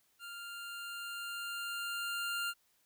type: tone with level ramp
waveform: 25% pulse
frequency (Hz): 1396.9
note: F6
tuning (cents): 0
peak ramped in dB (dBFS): -41 to -30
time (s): 0.19-2.54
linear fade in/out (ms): 50
effects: white hiss -73 dBFS RMS until 2.85 s